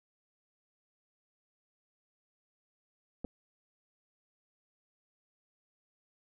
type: clicks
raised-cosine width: 2 ms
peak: -26 dBFS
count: 2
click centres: 3.245 / 3.249 s
effects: none